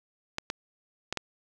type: clicks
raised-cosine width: 0.2 ms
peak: -13 dBFS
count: 4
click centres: 0.384 / 0.501 / 1.126 / 1.173 s
effects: none